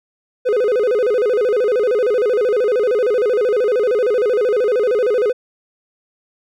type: tone with vibrato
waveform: triangle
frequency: 458.1 Hz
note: A#4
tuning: 30 cents flat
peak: -11 dBFS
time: 0.45-5.33 s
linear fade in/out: 20 ms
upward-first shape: square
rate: 13 Hz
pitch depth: 160 cents each way
effects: none